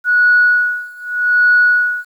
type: tone with tremolo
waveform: sine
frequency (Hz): 1464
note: F#6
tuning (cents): -19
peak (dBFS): -6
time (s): 0.04-2.05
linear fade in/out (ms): 50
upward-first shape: sine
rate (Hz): 0.83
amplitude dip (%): 95
effects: tanh soft clip ceiling -2 dBFS + 8-bit